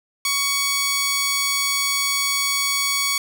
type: tone pair together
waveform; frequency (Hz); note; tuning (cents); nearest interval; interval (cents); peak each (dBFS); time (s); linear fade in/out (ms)
10% pulse; 1120 / 2240; C#6 / C#7; +18 / +18; octave; 1200; -15; 0.25-3.18; 2
effects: none